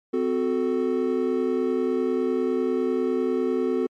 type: chord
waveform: triangle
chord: F# diminished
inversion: second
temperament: equal with one note detuned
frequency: 256.7 / 370 / 440 Hz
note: C4 / F#4 / A4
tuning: -33 / 0 / 0 cents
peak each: -24 / -23 / -24 dBFS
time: 0.13-3.87 s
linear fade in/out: 10 ms
effects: MP3 64 kbps